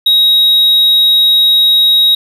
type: tone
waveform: triangle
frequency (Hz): 3800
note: A#7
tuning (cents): +33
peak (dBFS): -4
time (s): 0.06-2.15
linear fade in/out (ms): 5
effects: none